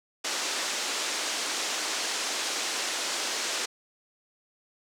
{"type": "band-pass noise", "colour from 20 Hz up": "white", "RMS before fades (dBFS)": -31, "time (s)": [0.24, 3.66], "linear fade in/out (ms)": 10, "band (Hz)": [280, 7300], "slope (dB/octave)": 24, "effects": []}